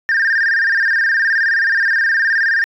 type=tone with vibrato; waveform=sine; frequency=1704 Hz; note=G#6; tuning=44 cents sharp; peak=-10 dBFS; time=0.09-2.64 s; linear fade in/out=0 ms; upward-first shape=square; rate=19 Hz; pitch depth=100 cents each way; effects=tanh soft clip ceiling -10 dBFS